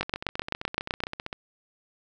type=two click trains; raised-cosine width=0.3 ms; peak=-9 / -17 dBFS; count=9 / 21; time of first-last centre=0.01-1.037 / 0.03-1.329 s; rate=7.79 / 15.4 Hz; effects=none